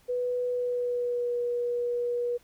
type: tone with pitch glide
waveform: sine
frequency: 493.7 to 482.4 Hz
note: B4 to B4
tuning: -1 to -41 cents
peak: -26 dBFS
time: 0.08-2.38 s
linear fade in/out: 20 ms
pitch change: -40 cents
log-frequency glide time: 0.48-1.36 s
effects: pink hiss -62 dBFS RMS until 2.43 s